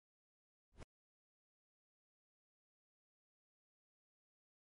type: noise with exponential growth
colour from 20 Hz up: brown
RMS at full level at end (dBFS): -40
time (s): 0.72-0.83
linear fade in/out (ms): 1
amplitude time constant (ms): 22
effects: MP3 48 kbps